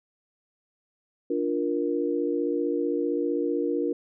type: chord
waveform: sine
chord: Bb major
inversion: first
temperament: equal with one note detuned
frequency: 293.7 / 349.2 / 470.5 Hz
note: D4 / F4 / Bb4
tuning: 0 / 0 / +16 cents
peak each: -28 dBFS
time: 1.3-3.93 s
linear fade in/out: 5 ms
effects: none